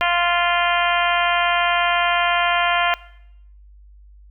harmonic tone, 348.1 Hz, F4, 6 cents flat, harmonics 2 / 3 / 4 / 5 / 6 / 7 / 8 / 9, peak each -21 / -23 / -24 / -25 / -26 / -26 / -27 / -28 dBFS, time 0.01-2.94 s, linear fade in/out 0 ms, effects noise-tail reverb RT60 0.8 s tail -20 dB re dry + added 50 Hz sine -43 dBFS peak until 4.3 s

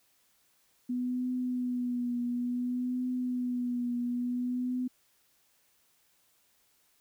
sine tone with vibrato, 246.9 Hz, B3, in tune, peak -29 dBFS, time 0.89-4.88 s, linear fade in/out 10 ms, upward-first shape triangle, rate 0.57 Hz, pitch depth 38 cents each way, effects white hiss -69 dBFS RMS until 7 s

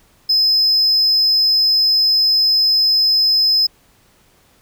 triangle tone, 5100 Hz, D#8, 42 cents sharp, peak -10 dBFS, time 0.29-3.67 s, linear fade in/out 10 ms, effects pink hiss -54 dBFS RMS until 4.61 s

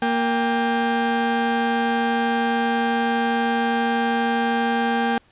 30% pulse tone pair together, 233.1 / 794.1 Hz, A#3 / G5, 0 / +22 cents, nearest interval octave + major sixth, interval 2122 cents, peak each -19 dBFS, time 0.02-5.18 s, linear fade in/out 2 ms, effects pink hiss -57 dBFS RMS until 5.31 s + resampled to 8000 Hz

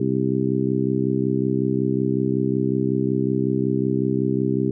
harmonic tone, 65.41 Hz, C2, in tune, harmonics 2 / 3 / 4 / 5 / 6, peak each -25 / -25 / -25 / -25 / -25 dBFS, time 0-4.71 s, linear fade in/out 5 ms, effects none

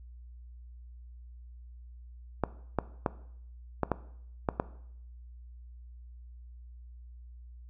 clicks, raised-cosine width 1 ms, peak -12 dBFS, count 7, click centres 2.437 / 2.787 / 3.062 / 3.833 / 3.917 / 4.488 / 4.599 s, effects noise-tail reverb RT60 0.7 s tail -17 dB re dry + added 60 Hz sine -46 dBFS peak until 7.69 s

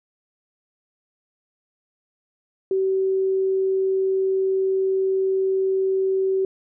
sine tone, 382.3 Hz, G4, 43 cents flat, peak -18 dBFS, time 2.71-6.45 s, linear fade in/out 2 ms, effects none

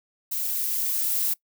violet noise with level ramp, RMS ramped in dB -28 to -24 dBFS, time 0.31-1.34 s, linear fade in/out 10 ms, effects noise-tail reverb RT60 0.1 s tail -22 dB re dry

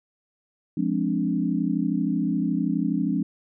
sine chord, D half-diminished seventh, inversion first, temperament equal, 174.61 / 207.7 / 261.6 / 293.7 Hz, F3 / Ab3 / C4 / D4, 0 / 0 / 0 / 0 cents, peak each -27 dBFS, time 0.77-3.23 s, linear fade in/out 5 ms, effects none

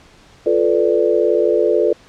sine chord, B half-diminished seventh, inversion second, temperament equal with one note detuned, 349.2 / 435.7 / 493.9 / 587.3 Hz, F4 / A4 / B4 / D5, 0 / -17 / 0 / 0 cents, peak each -18 / -16 / -18 / -19 dBFS, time 0.46-1.93 s, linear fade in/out 5 ms, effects pink hiss -47 dBFS RMS until 2.08 s + low-pass 6000 Hz 12 dB/octave

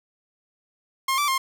sawtooth tone with pitch steps, 1067 / 1164 / 1062 Hz, C6 / D6 / C6, +34 / -16 / +25 cents, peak -17 dBFS, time 1.08-1.38 s, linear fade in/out 5 ms, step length 100 ms, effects none

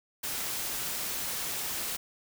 white noise, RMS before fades -34 dBFS, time 0.23-1.97 s, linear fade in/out 10 ms, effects none

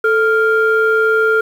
sine tone pair together, 440 / 1396.9 Hz, A4 / F6, 0 / 0 cents, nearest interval octave + minor sixth, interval 2000 cents, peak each -12 dBFS, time 0.04-1.41 s, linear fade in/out 5 ms, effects tanh soft clip ceiling -5 dBFS + 7-bit

